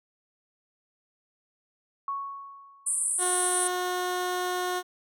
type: tone with exponential decay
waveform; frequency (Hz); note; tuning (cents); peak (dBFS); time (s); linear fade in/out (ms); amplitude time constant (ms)
sine; 1108.7; C#6; 0; -27; 2.08-3.19; 2; 240
type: band-pass noise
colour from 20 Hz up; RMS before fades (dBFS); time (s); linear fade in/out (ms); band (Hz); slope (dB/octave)
white; -28; 2.86-3.68; 10; 8500 to 9800; 96
type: tone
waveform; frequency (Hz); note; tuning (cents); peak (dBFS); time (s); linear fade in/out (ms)
15% pulse; 361.7; F#4; -39; -21; 3.18-4.83; 50
effects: none